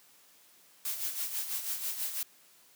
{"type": "noise with tremolo", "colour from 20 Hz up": "blue", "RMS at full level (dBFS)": -33, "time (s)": [0.85, 2.23], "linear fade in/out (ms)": 2, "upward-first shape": "sine", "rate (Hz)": 6.1, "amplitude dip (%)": 60, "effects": ["white hiss -61 dBFS RMS until 2.75 s", "high-pass 150 Hz 12 dB/octave"]}